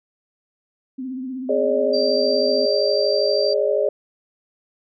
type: tone with vibrato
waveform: sine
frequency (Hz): 258.6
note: C4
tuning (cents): -20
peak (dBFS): -26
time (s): 0.98-2.66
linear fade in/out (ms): 10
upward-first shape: triangle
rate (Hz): 16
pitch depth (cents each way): 71
type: chord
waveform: sine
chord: Ab suspended fourth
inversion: none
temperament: equal with one note detuned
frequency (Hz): 415.3 / 554.4 / 607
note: Ab4 / Db5 / Eb5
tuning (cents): 0 / 0 / -43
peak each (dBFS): -21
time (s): 1.49-3.89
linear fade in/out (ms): 5
type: tone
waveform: sine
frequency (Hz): 4700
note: D8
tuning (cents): +1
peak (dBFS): -24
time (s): 1.93-3.54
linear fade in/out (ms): 10
effects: none